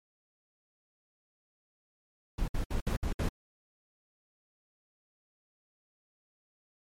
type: noise bursts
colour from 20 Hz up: brown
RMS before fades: -30 dBFS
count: 6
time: 2.38-3.29 s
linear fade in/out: 5 ms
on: 100 ms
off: 62 ms
effects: MP3 64 kbps